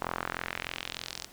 sawtooth tone with band-pass filter sweep, 43.31 Hz, F1, 14 cents flat, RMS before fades -38 dBFS, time 0.01-1.26 s, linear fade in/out 10 ms, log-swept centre 1000 to 5700 Hz, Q 1.8, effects pink hiss -53 dBFS RMS until 1.32 s

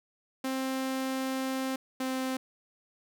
sawtooth tone pair in turn, 263.6 / 260.7 Hz, C4 / C4, +13 / -6 cents, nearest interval unison, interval 19 cents, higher first, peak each -26 dBFS, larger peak neither, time 0.44-1.76 / 2-2.37 s, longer first, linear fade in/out 5 ms, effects none

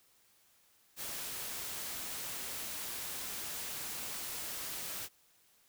white noise, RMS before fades -41 dBFS, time 0.96-5.09 s, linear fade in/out 50 ms, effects white hiss -68 dBFS RMS until 5.68 s

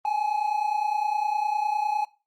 triangle tone pair together, 820 / 849.8 Hz, G#5 / G#5, -22 / +40 cents, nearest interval minor second, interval 62 cents, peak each -26 / -23 dBFS, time 0.05-2.05 s, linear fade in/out 2 ms, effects noise-tail reverb RT60 0.3 s tail -20 dB re dry + Opus 24 kbps

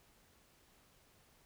silence, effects pink hiss -68 dBFS RMS until 1.45 s

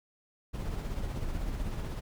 brown noise with tremolo, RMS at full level -33 dBFS, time 0.53-2.01 s, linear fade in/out 20 ms, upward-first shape sine, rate 16 Hz, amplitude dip 35%, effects none

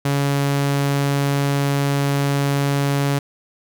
sawtooth tone, 140.7 Hz, C#3, 26 cents sharp, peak -13 dBFS, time 0.05-3.19 s, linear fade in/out 5 ms, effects none

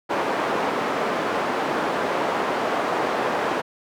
white band-pass noise, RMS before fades -24 dBFS, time 0.09-3.62 s, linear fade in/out 20 ms, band 280 to 1000 Hz, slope 12 dB/octave, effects none

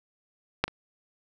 clicks, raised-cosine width 0.3 ms, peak -6 / -22 dBFS, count 2, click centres 0.64 / 0.68 s, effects none

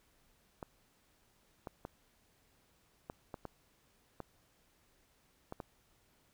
clicks, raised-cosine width 1 ms, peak -28 dBFS, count 9, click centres 0.628 / 1.672 / 1.851 / 3.099 / 3.342 / 3.453 / 4.203 / 5.524 / 5.602 s, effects pink hiss -71 dBFS RMS until 6.33 s

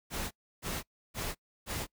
pink noise bursts, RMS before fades -36 dBFS, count 4, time 0.1-1.87 s, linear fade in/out 50 ms, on 210 ms, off 310 ms, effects noise-tail reverb RT60 0.1 s tail -24 dB re dry

